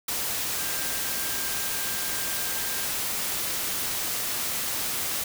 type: tone in noise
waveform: sine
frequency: 1590 Hz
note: G6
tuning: 24 cents sharp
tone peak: -40 dBFS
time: 0.58-2.86 s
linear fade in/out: 5 ms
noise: white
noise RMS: -29 dBFS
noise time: 0.08-5.24 s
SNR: -14 dB
effects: none